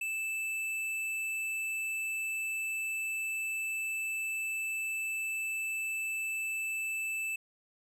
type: tone with hard clipping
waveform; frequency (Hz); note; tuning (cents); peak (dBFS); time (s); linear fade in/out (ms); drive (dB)
sine; 2637; E7; 0; -34; 0.01-7.36; 5; 10
effects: none